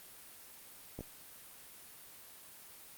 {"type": "clicks", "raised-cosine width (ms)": 2, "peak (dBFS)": [-28, -30], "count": 2, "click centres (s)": [0.99, 1.008], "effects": ["white hiss -54 dBFS RMS until 2.97 s", "Opus 32 kbps"]}